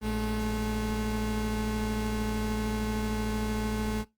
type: tone pair together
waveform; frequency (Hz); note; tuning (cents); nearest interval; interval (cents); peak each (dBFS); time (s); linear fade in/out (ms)
35% pulse; 57.09 / 215.2; A#1 / A3; -35 / -38; octave + major seventh; 2297; -31 / -28; 0.01-4.05; 50
effects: noise-tail reverb RT60 0.2 s tail -20 dB re dry + Opus 32 kbps